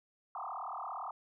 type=tone with frequency modulation; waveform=sine; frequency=987.8 Hz; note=B5; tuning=in tune; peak=-38 dBFS; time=0.35-1.11 s; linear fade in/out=2 ms; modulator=37.5 Hz; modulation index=7.2; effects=none